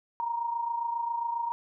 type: tone pair together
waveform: sine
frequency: 933.6 / 961 Hz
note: A#5 / B5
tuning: +2 / -48 cents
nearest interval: minor second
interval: 50 cents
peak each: -29 / -36 dBFS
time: 0.2-1.52 s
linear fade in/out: 0 ms
effects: none